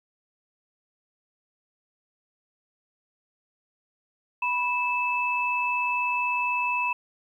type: tone pair together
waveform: sine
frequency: 982 / 2622 Hz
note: B5 / E7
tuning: -10 / -10 cents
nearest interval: octave + perfect fourth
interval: 1700 cents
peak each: -26 dBFS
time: 4.42-6.93 s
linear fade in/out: 5 ms
effects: 10-bit